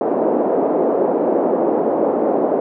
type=band-pass noise; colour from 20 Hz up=white; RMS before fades=-17 dBFS; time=0.01-2.6 s; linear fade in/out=2 ms; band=260 to 640 Hz; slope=24 dB/octave; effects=none